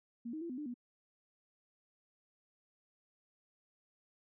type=tone with pitch steps; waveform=sine; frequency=235.3 / 313.1 / 338.2 / 251.9 / 298.7 / 243.3 Hz; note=A#3 / D#4 / E4 / B3 / D4 / B3; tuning=+16 / +11 / +44 / +34 / +29 / -26 cents; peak=-39 dBFS; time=0.25-0.742 s; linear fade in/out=10 ms; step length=82 ms; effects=none